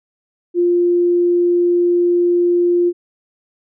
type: tone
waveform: sine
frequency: 350 Hz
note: F4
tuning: 4 cents sharp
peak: -11 dBFS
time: 0.54-2.93 s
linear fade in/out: 50 ms
effects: none